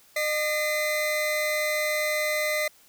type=tone pair together; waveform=40% pulse; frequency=608 / 2043 Hz; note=D#5 / C7; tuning=-40 / -42 cents; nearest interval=octave + major sixth; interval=2098 cents; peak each=-26 dBFS; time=0.16-2.68 s; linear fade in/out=5 ms; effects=white hiss -57 dBFS RMS until 2.88 s